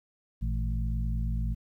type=harmonic tone with a mistuned harmonic; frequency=54.9 Hz; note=A1; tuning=3 cents flat; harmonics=1 / 2 / 3 / 4; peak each=-28 / -34 / -38 / -40 dBFS; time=0.41-1.55 s; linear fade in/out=20 ms; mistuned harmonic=2; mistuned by=+95 cents; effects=11-bit